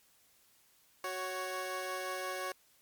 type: tone pair together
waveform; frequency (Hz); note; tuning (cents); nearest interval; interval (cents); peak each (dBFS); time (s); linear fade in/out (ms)
15% pulse; 371.5 / 554.4; F#4 / C#5; +7 / 0; perfect fifth; 693; -34 / -32; 1.04-2.52; 2
effects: white hiss -67 dBFS RMS until 2.81 s + MP3 96 kbps